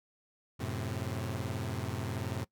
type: chord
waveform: sawtooth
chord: F# diminished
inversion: none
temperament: equal with one note detuned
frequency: 91.54 / 110 / 130.81 Hz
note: F#2 / A2 / C3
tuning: -18 / 0 / 0 cents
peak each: -35 / -34 / -35 dBFS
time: 0.59-2.45 s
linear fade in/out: 20 ms
effects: noise-tail reverb RT60 0.1 s tail -21 dB re dry